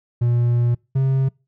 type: tone pair in turn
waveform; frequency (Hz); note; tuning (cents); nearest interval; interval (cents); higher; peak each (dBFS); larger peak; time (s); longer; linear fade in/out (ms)
triangle; 119.9 / 133.76; A#2 / C3; +49 / +39; major second; 190; second; -13; neither; 0.21-0.75 / 0.95-1.29; first; 10
effects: noise-tail reverb RT60 0.3 s tail -26 dB re dry